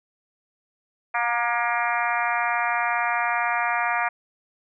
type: harmonic tone with a mistuned harmonic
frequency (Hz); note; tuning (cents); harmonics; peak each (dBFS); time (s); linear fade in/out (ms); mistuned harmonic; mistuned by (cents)
237.8; A#3; +35; 3 / 4 / 5 / 6 / 7 / 8 / 9 / 10; -27 / -28 / -29 / -30 / -30 / -31 / -32 / -32; 1.14-4.09; 10; 4; -23
effects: none